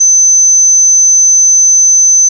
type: tone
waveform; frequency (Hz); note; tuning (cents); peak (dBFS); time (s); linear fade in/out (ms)
sine; 6130; G8; -40; -3; 0-2.29; 10
effects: none